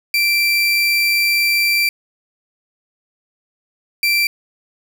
30% pulse tone pair in turn, 2349 / 2349 Hz, D7 / D7, 0 / 0 cents, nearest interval unison, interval 0 cents, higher neither, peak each -11 dBFS, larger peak neither, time 0.14-1.89 / 4.03-4.27 s, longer first, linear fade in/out 2 ms, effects none

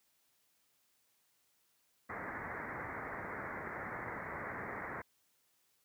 white low-pass noise, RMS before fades -43 dBFS, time 2.09-5.02 s, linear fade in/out 10 ms, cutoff 2100 Hz, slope 96 dB/octave, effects white hiss -75 dBFS RMS until 5.84 s + high-pass 60 Hz 12 dB/octave

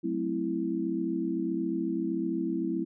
sine chord, F# half-diminished seventh, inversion none, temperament equal with one note detuned, 186.39 / 220 / 261.6 / 329.6 Hz, F#3 / A3 / C4 / E4, +13 / 0 / 0 / 0 cents, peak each -35 / -36 / -34 / -30 dBFS, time 0.03-2.85 s, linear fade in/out 20 ms, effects none

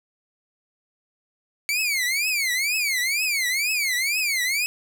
sawtooth tone with vibrato, 2240 Hz, C#7, 18 cents sharp, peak -18 dBFS, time 1.69-4.66 s, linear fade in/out 0 ms, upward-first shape triangle, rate 2.1 Hz, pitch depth 270 cents each way, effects none

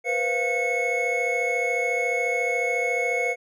triangle tone cluster, 482.9 / 517 / 696 / 2196 Hz, B4 / C5 / F5 / C#7, -39 / -21 / -6 / -17 cents, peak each -26 / -28 / -28 / -23 dBFS, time 0.04-3.36 s, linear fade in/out 50 ms, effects none

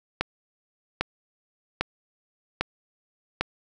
click train, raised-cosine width 0.3 ms, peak -7 dBFS, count 5, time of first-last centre 0.21-3.41 s, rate 1.25 Hz, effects none

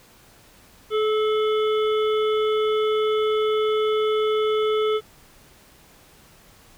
harmonic tone with a mistuned harmonic, 430 Hz, A4, 40 cents flat, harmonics 1 / 3 / 5 / 7 / 8, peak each -19 / -28 / -37 / -36 / -36 dBFS, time 0.9-5.01 s, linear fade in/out 50 ms, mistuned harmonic 3, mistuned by +19 cents, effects pink hiss -52 dBFS RMS until 6.77 s

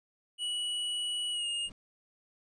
square tone with pitch glide, 2935 to 2842 Hz, F#7 to F7, -15 to +30 cents, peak -32 dBFS, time 0.38-1.7 s, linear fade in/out 50 ms, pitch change -55 cents, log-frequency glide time 1.31-1.46 s
brown noise with exponential growth, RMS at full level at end -44 dBFS, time 1.59-1.72 s, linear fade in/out 2 ms, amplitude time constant 27 ms
effects resampled to 22050 Hz

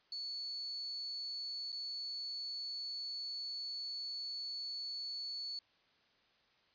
sine tone with dropouts, 4435 Hz, C#8, in tune, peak -39 dBFS, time 0.12-5.59 s, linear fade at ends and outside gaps 2 ms, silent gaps 1.72-1.726 s, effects white hiss -71 dBFS RMS until 6.74 s + resampled to 11025 Hz

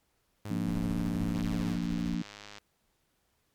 sawtooth tone, 103.83 Hz, G#2, in tune, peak -33 dBFS, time 0.45-1.75 s, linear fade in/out 5 ms
harmonic tone, 58.27 Hz, A#1, in tune, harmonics 3 / 4 / 5, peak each -32 / -34 / -36 dBFS, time 0.5-2.22 s, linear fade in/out 5 ms
brown noise with tremolo, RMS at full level -38 dBFS, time 0.67-2.15 s, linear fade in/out 10 ms, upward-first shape square, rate 13 Hz, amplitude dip 45%
click train, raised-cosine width 0.2 ms, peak -28 dBFS, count 128, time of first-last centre 1.35-2.583 s, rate 103 Hz
effects pink hiss -74 dBFS RMS until 3.54 s + MP3 96 kbps

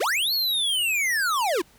square linear two-way sweep, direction up then down, 299.6 to 4435 to 299.6 Hz, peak -22 dBFS, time 0-1.62 s, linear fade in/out 10 ms, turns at 0.33 s, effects pink hiss -56 dBFS RMS until 1.78 s

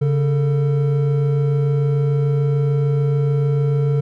triangle tone pair together, 140.6 / 448.6 Hz, C#3 / A4, +25 / +34 cents, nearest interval octave + minor sixth, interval 2009 cents, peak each -13 / -22 dBFS, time 0.01-4.01 s, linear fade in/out 10 ms, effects none

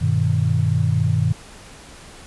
sine chord, G augmented, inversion none, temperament equal with one note detuned, 98 / 121.84 / 155.56 Hz, G2 / B2 / D#3, 0 / -23 / 0 cents, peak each -20 / -20 / -20 dBFS, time 0.01-1.33 s, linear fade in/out 10 ms, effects pink hiss -42 dBFS RMS until 2.26 s + resampled to 24000 Hz

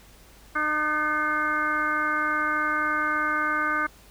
harmonic tone with a mistuned harmonic, 303.9 Hz, D#4, 41 cents flat, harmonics 1 / 2 / 3 / 4 / 5 / 6 / 7, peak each -34 / -37 / -38 / -26 / -26 / -37 / -33 dBFS, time 0.55-3.87 s, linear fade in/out 10 ms, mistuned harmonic 6, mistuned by -84 cents, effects added 50 Hz sine -53 dBFS peak until 4.1 s + pink hiss -53 dBFS RMS until 4.1 s

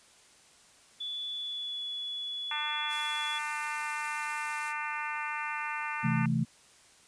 sine tone with pitch glide, 3448 to 3410 Hz, A7 to G#7, -36 to +45 cents, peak -34 dBFS, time 1-3.39 s, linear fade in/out 10 ms, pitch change -19 cents, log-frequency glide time 1.33-1.83 s
harmonic tone, 299.5 Hz, D4, 34 cents sharp, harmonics 3 / 4 / 5 / 6 / 7 / 8 / 9, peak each -38 / -39 / -40 / -41 / -41 / -42 / -43 dBFS, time 2.51-6.26 s, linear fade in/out 2 ms
blue noise, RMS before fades -43 dBFS, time 2.88-4.74 s, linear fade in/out 50 ms
sine chord, A minor, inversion first, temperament just, 132 / 165 / 220 Hz, C3 / E3 / A3, +16 / +2 / 0 cents, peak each -30 dBFS, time 6.03-6.45 s, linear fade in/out 20 ms
effects white hiss -59 dBFS RMS until 7.07 s + resampled to 22050 Hz

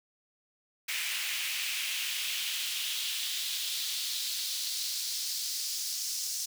pink noise with high-pass filter sweep, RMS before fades -34 dBFS, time 0.88-6.46 s, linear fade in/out 10 ms, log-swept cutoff 2300 to 5600 Hz, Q 2.3, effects none

